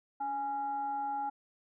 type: tone with frequency modulation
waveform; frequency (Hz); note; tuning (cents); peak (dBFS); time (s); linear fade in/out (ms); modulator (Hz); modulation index
sine; 830.6; G#5; 0; -32; 0.2-1.3; 10; 547; 0.33
effects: none